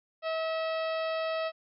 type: harmonic tone with a mistuned harmonic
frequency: 644 Hz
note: E5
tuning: 41 cents flat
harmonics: 1 / 2 / 3 / 4 / 5 / 6 / 7 / 8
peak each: -30 / -37 / -42 / -42 / -46 / -48 / -50 / -52 dBFS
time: 0.22-1.52 s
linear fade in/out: 50 ms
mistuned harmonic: 4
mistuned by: +25 cents
effects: none